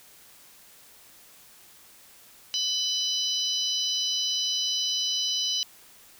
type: harmonic tone with a mistuned harmonic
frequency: 998 Hz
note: B5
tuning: 18 cents sharp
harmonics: 3 / 4 / 5 / 6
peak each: -28 / -30 / -32 / -34 dBFS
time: 2.54-5.63 s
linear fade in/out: 0 ms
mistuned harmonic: 6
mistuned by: -33 cents
effects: white hiss -53 dBFS RMS until 6.19 s